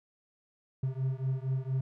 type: beating tone pair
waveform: triangle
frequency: 130 / 134.3 Hz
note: C3 / C3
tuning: -11 / +46 cents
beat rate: 4.3 Hz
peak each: -30 / -31 dBFS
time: 0.83-1.81 s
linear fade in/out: 5 ms
effects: none